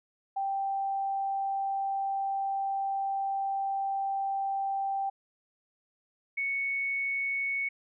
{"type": "tone pair in turn", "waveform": "sine", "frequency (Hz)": [784, 2217], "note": ["G5", "C#7"], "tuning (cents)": [0, 0], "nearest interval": "octave + tritone", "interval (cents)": 1800, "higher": "second", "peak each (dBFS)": -28, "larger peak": "neither", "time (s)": [[0.36, 5.1], [6.37, 7.69]], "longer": "first", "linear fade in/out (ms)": 10, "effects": []}